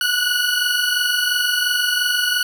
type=tone pair together; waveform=20% pulse; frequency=1457.1 / 1480 Hz; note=F#6 / F#6; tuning=-27 / 0 cents; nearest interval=unison; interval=27 cents; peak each=-15 dBFS; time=0.01-2.43 s; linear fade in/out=2 ms; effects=none